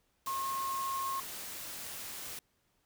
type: tone in noise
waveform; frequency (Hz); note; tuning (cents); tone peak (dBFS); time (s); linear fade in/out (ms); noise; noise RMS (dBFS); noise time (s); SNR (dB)
sine; 1078; C#6; -49; -33; 0.27-1.2; 2; white; -43; 0.26-2.39; +7
effects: pink hiss -75 dBFS RMS until 2.85 s